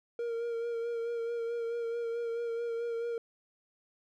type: tone with vibrato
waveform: triangle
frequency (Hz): 466.2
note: A#4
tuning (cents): 0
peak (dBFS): -30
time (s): 0.19-3.18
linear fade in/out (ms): 2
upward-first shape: sine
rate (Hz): 4.6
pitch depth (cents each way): 26
effects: none